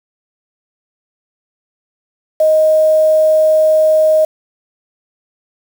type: tone with quantisation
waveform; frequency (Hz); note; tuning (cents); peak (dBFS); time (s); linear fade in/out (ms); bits
sine; 625; D#5; +8; -7; 2.4-4.25; 5; 5
effects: none